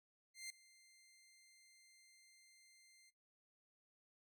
15% pulse tone with ADSR envelope, 2093 Hz, C7, in tune, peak -39 dBFS, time 0.34-3.11 s, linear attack 160 ms, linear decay 3 ms, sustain -21 dB, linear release 25 ms, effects noise-tail reverb RT60 0.2 s tail -19 dB re dry

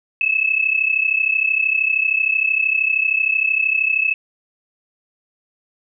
sine tone pair together, 2585 / 2618 Hz, E7 / E7, -34 / -13 cents, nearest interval unison, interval 21 cents, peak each -18 dBFS, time 0.21-4.14 s, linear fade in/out 2 ms, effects none

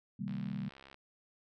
sine chord, C minor seventh, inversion none, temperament equal, 130.81 / 155.56 / 196 / 233.1 Hz, C3 / Eb3 / G3 / Bb3, 0 / 0 / 0 / 0 cents, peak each -44 / -43 / -38 / -43 dBFS, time 0.19-0.69 s, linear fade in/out 10 ms
click train, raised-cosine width 0.3 ms, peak -37 dBFS, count 46, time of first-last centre 0.28-0.944 s, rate 67.8 Hz
effects none

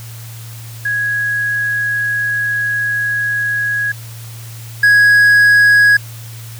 sine / triangle tone pair in turn, 1661.2 / 1661.2 Hz, G#6 / G#6, 0 / 0 cents, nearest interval unison, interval 0 cents, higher neither, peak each -14 / -4 dBFS, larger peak second, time 0.85-3.92 / 4.83-5.97 s, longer first, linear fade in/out 5 ms, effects added 114 Hz sine -29 dBFS peak until 6.59 s + white hiss -37 dBFS RMS until 6.59 s

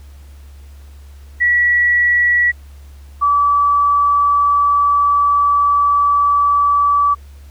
sine tone pair in turn, 1937 / 1151.7 Hz, B6 / D6, -34 / -34 cents, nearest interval major sixth, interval 900 cents, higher first, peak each -10 dBFS, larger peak neither, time 1.4-2.52 / 3.21-7.15 s, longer second, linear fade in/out 20 ms, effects added 70 Hz sine -35 dBFS peak until 7.5 s + pink hiss -51 dBFS RMS until 7.5 s

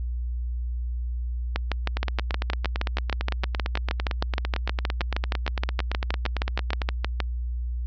two click trains, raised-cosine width 0.3 ms, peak -9 / -11 dBFS, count 37 / 44, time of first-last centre 1.56-7.203 / 1.97-6.818 s, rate 6.38 / 8.87 Hz, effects added 60 Hz sine -26 dBFS peak until 7.86 s + resampled to 16000 Hz

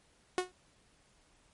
sawtooth tone with exponential decay, 364.9 Hz, F#4, 24 cents flat, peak -22 dBFS, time 0.38-0.52 s, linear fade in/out 1 ms, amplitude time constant 30 ms, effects pink hiss -67 dBFS RMS until 1.53 s + MP3 48 kbps

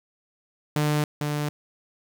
sawtooth tone pair in turn, 149.6 / 148.05 Hz, D3 / D3, +32 / +14 cents, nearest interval unison, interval 18 cents, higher first, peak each -17 / -21 dBFS, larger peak first, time 0.76-1.04 / 1.21-1.49 s, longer neither, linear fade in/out 2 ms, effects 9-bit

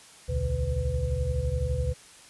sine tone cluster, 63.7 / 75.5 / 120.7 / 143.1 / 501 Hz, C2 / D2 / B2 / D3 / B4, -46 / +48 / -39 / -45 / +25 cents, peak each -32 / -28 / -32 / -35 / -33 dBFS, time 0.28-1.94 s, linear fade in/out 20 ms, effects white hiss -51 dBFS RMS until 2.29 s + resampled to 24000 Hz

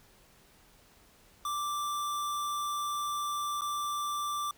square tone with dropouts, 1174.7 Hz, D6, in tune, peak -32 dBFS, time 1.45-4.51 s, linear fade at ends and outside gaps 2 ms, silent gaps 3.61-3.618 s, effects pink hiss -61 dBFS RMS until 4.57 s

